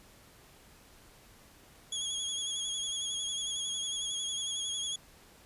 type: tone with vibrato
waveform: 25% pulse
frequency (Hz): 3322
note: G#7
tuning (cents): 0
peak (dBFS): -29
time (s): 1.92-4.96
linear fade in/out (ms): 5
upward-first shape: sine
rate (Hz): 11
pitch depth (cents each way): 39
effects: pink hiss -58 dBFS RMS until 5.45 s + resampled to 32000 Hz